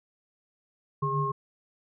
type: tone cluster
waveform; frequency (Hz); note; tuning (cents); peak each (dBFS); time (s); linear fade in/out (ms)
sine; 143.2 / 149 / 407.2 / 1076; D3 / D3 / G#4 / C6; -43 / +25 / -34 / +48; -30 / -34 / -34 / -28; 1.02-1.32; 10
effects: none